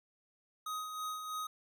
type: tone with tremolo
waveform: square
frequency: 1255 Hz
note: D#6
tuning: 15 cents sharp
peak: -37 dBFS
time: 0.66-1.47 s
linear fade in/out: 5 ms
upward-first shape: sine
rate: 3.1 Hz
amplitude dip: 45%
effects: none